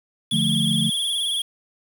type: tone with vibrato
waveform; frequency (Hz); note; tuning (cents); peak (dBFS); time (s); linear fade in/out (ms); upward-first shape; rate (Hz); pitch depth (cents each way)
square; 3322; G#7; 0; -22; 0.31-1.42; 5; sine; 19; 66
type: chord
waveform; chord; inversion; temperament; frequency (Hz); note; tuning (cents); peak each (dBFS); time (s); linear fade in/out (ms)
sine; D minor; none; equal; 146.83 / 174.61 / 220; D3 / F3 / A3; 0 / 0 / 0; -25 / -25 / -23; 0.32-0.9; 10
effects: 7-bit